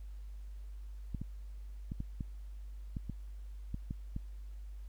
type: clicks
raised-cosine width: 5 ms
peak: -26 dBFS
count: 10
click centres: 1.147 / 1.216 / 1.919 / 2.004 / 2.208 / 2.968 / 3.097 / 3.744 / 3.909 / 4.164 s
effects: added 50 Hz sine -43 dBFS peak until 4.88 s + pink hiss -70 dBFS RMS until 4.88 s